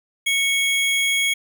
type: tone pair together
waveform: square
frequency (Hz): 2217 / 3292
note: C#7 / G#7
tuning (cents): 0 / -16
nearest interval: perfect fifth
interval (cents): 684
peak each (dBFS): -20 / -23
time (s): 0.26-1.34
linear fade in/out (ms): 10
effects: none